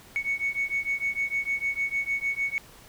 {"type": "beating tone pair", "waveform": "sine", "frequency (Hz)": [2217, 2223.6], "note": ["C#7", "C#7"], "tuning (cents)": [0, 5], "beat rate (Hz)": 6.6, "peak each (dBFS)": -28, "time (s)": [0.16, 2.58], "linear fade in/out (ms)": 0, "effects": ["tanh soft clip ceiling -19 dBFS", "pink hiss -51 dBFS RMS until 2.88 s"]}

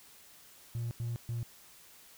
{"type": "tone bursts at uneven times", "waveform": "triangle", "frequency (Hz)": 117.7, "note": "A#2", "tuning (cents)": 17, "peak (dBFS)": -30, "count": 3, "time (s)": [[0.75, 0.91], [1, 1.16], [1.29, 1.43]], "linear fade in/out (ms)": 0, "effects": ["tanh soft clip ceiling -28 dBFS", "white hiss -57 dBFS RMS until 2.17 s"]}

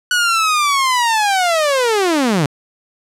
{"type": "linear sweep", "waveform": "sawtooth", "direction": "down", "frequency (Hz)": [1480, 132.7], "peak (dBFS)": -9, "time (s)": [0.11, 2.46], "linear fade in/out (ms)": 2, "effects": ["low-pass 10000 Hz 12 dB/octave"]}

